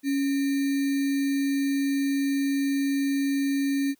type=tone with sample-and-hold; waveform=sine; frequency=277.2 Hz; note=C#4; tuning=in tune; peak=-22 dBFS; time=0.03-3.95 s; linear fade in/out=50 ms; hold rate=2100 Hz; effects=white hiss -67 dBFS RMS until 3.99 s